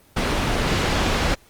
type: low-pass noise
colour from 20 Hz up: pink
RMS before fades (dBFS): -21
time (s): 0.16-1.35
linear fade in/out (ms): 10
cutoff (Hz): 4600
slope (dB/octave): 12
effects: pink hiss -54 dBFS RMS until 1.49 s + Opus 24 kbps